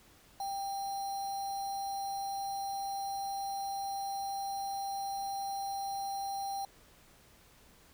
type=tone with sample-and-hold; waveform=sine; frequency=789 Hz; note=G5; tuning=11 cents sharp; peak=-34 dBFS; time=0.4-6.65 s; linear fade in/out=2 ms; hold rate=4900 Hz; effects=pink hiss -61 dBFS RMS until 7.93 s